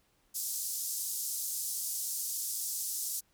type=band-pass noise; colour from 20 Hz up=white; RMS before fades=-36 dBFS; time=0.34-3.21 s; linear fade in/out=20 ms; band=5400 to 14000 Hz; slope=24 dB/octave; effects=pink hiss -71 dBFS RMS until 3.33 s